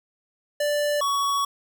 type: tone pair in turn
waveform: square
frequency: 587.3 / 1121.6 Hz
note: D5 / C#6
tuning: 0 / +20 cents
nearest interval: major seventh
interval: 1120 cents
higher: second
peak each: -22 dBFS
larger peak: neither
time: 0.6-1.01 / 1.01-1.45 s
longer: second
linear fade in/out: 5 ms
effects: none